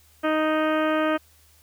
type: harmonic tone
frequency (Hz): 311.1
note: D#4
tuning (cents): 0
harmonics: 1 / 2 / 3 / 4 / 5 / 6 / 7 / 8 / 9 / 10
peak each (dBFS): -24 / -24 / -34 / -28 / -31 / -36 / -41 / -38 / -43 / -41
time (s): 0.23-1.18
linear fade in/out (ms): 20
effects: added 77 Hz sine -58 dBFS peak until 1.62 s + white hiss -58 dBFS RMS until 1.62 s